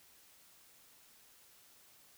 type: silence
effects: white hiss -63 dBFS RMS until 2.17 s